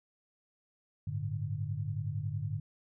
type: chord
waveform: sine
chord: G suspended second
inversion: none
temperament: equal with one note detuned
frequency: 99.14 / 110 / 146.83 Hz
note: G2 / A2 / D3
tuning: +20 / 0 / 0 cents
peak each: -37 / -37 / -37 dBFS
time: 1.07-2.6 s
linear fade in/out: 5 ms
effects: none